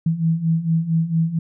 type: beating tone pair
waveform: sine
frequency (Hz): 160.9 / 165.3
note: E3 / E3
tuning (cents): -42 / +5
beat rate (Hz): 4.4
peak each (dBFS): -22 / -18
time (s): 0.06-1.39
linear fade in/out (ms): 5
effects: none

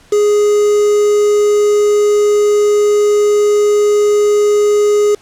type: tone with quantisation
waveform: triangle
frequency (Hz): 415.3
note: G#4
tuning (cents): 0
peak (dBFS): -6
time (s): 0.12-5.15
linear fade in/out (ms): 5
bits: 4
effects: pink hiss -46 dBFS RMS until 5.21 s + low-pass 9000 Hz 12 dB/octave

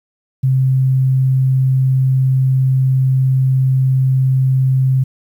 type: tone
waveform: sine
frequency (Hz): 131.5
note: C3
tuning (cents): +9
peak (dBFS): -10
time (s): 0.43-5.04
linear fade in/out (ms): 10
effects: 8-bit

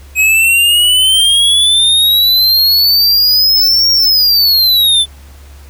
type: exponential two-way sweep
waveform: square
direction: up then down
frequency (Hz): 2529 to 5588 to 3476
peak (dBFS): -7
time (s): 0.15-5.06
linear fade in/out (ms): 50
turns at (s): 3.91
effects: added 70 Hz sine -33 dBFS peak until 5.69 s + pink hiss -43 dBFS RMS until 5.69 s

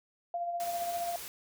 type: tone with tremolo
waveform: sine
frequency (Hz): 693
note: F5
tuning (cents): -14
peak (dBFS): -30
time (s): 0.34-1.16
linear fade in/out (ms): 2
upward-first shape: sine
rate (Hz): 15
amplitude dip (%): 40
type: noise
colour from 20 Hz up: white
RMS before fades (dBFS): -43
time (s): 0.6-1.28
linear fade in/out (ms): 0
effects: none

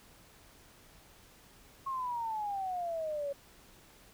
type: exponential sweep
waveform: sine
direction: down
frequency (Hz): 1091 to 554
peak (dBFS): -33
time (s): 1.86-3.33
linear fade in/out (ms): 10
effects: pink hiss -59 dBFS RMS until 4.13 s

